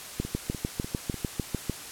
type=two click trains; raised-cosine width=3 ms; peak=-14 / -21 dBFS; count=11 / 4; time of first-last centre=0.2-1.697 / 0.25-1.143 s; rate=6.68 / 3.36 Hz; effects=white hiss -41 dBFS RMS until 1.91 s + low-pass 12000 Hz 12 dB/octave